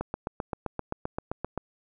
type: click train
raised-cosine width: 1 ms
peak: -16 dBFS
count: 13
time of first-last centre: 0.01-1.577 s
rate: 7.66 Hz
effects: none